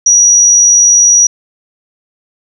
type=tone; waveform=sine; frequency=5800 Hz; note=F#8; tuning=35 cents flat; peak=-3 dBFS; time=0.06-1.27 s; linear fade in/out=5 ms; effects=none